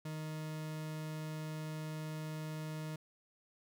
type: tone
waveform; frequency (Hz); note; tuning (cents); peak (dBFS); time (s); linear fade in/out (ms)
40% pulse; 155.56; D#3; 0; -39; 0.05-2.96; 5
effects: none